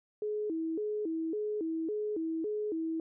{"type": "tone with vibrato", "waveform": "sine", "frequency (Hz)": 370, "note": "F#4", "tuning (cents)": 0, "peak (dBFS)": -31, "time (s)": [0.22, 3], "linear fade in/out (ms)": 2, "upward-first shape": "square", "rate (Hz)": 1.8, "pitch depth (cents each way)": 230, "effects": []}